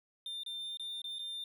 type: tone with dropouts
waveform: triangle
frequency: 3601 Hz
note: A7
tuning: 39 cents sharp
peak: -37 dBFS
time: 0.26-1.44 s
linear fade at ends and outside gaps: 2 ms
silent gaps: 0.434-0.462 / 0.772-0.796 / 1.018-1.042 / 1.186-1.192 s
effects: none